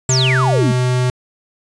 square tone with pitch glide, 130 to 125.93 Hz, C3 to B2, -11 to +34 cents, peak -14 dBFS, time 0.09-1.1 s, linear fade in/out 2 ms, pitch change -55 cents, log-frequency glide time 0.52-0.63 s
sine exponential sweep, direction down, 7800 to 198.3 Hz, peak -15 dBFS, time 0.09-0.72 s, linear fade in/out 2 ms
effects resampled to 22050 Hz

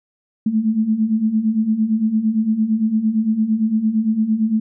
sine beating tone pair, 213.1 / 221.9 Hz, G#3 / A3, +45 / +15 cents, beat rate 8.8 Hz, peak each -21 / -16 dBFS, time 0.46-4.6 s, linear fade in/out 5 ms, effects none

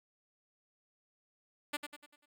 5% pulse tone with echo, 293.7 Hz, D4, in tune, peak -22 dBFS, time 1.73-1.77 s, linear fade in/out 10 ms, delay 98 ms, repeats 5, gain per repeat -7 dB, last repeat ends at 2.26 s, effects none

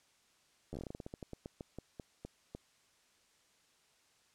slowing click train, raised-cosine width 2 ms, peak -30 dBFS, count 21, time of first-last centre 0.73-2.55 s, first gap 11 ms, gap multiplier 1.19, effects white hiss -70 dBFS RMS until 4.34 s + low-pass 8000 Hz 12 dB/octave

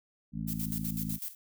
harmonic tone, 54.6 Hz, A1, 13 cents flat, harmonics 1 / 2 / 3 / 4 / 5, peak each -43 / -45 / -36 / -37 / -44 dBFS, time 0.32-1.19 s, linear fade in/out 50 ms
violet noise with tremolo, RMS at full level -37 dBFS, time 0.47-1.35 s, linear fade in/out 20 ms, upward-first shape square, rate 8 Hz, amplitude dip 75%
effects none

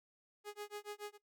sawtooth tone with tremolo, 415.3 Hz, G#4, in tune, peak -38 dBFS, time 0.44-1.18 s, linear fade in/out 50 ms, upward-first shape sine, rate 7 Hz, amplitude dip 100%, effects noise-tail reverb RT60 0.1 s tail -17 dB re dry

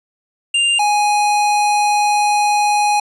square tone pair in turn, 2794 / 830.7 Hz, F7 / G#5, 0 / 0 cents, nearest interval octave + major sixth, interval 2100 cents, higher first, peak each -13 dBFS, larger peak neither, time 0.54-0.79 / 0.79-3 s, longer second, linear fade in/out 5 ms, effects resampled to 24000 Hz

